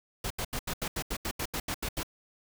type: noise bursts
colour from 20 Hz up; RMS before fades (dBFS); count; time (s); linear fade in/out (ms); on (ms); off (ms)
pink; -33; 13; 0.24-2.032; 5; 64; 80
effects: none